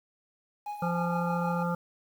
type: tone with tremolo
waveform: triangle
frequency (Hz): 830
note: G#5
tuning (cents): -1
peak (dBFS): -30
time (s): 0.66-1.63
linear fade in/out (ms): 5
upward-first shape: triangle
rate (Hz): 6.4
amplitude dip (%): 65
type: harmonic tone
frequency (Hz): 172.9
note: F3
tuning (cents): -17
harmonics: 1 / 3 / 5 / 7 / 8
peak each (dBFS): -29 / -34 / -36 / -37 / -38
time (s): 0.82-1.75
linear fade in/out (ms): 5
effects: 9-bit